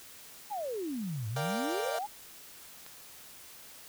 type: exponential two-way sweep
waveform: sine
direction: down then up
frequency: 880 to 103.6 to 880 Hz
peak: -33 dBFS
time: 0.5-2.07 s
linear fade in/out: 20 ms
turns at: 1.28 s
type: chord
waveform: 30% pulse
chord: G minor seventh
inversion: first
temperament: equal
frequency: 466.2 / 587.3 / 698.5 / 784 Hz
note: Bb4 / D5 / F5 / G5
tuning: 0 / 0 / 0 / 0 cents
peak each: -36 dBFS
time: 1.36-1.99 s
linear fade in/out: 5 ms
type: click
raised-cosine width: 0.2 ms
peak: -31 dBFS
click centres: 2.864 s
effects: white hiss -51 dBFS RMS until 3.88 s